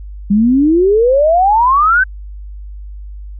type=exponential sweep; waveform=sine; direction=up; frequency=196 to 1568 Hz; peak=-7 dBFS; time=0.3-2.04 s; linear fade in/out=10 ms; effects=added 50 Hz sine -26 dBFS peak until 3.39 s